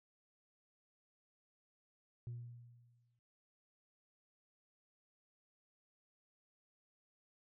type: tone with exponential decay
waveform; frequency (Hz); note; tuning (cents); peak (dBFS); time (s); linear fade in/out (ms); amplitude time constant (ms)
sine; 119.6; A#2; +45; -39; 2.27-3.19; 0; 200
effects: tanh soft clip ceiling -40 dBFS